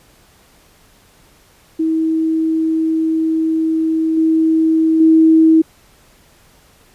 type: tone with level steps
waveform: sine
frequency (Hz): 320.8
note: E4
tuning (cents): -47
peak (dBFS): -13 / -10 / -6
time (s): 1.79-5.62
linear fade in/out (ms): 10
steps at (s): 4.17 / 5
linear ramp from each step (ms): 5
effects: pink hiss -50 dBFS RMS until 6.94 s + resampled to 32000 Hz